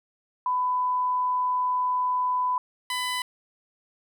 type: tone pair in turn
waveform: sine / 15% pulse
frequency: 1000 / 1000 Hz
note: B5 / B5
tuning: +21 / +21 cents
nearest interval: unison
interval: 0 cents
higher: neither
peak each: -22 / -20 dBFS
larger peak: second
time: 0.46-2.58 / 2.9-3.22 s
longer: first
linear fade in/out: 2 ms
effects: none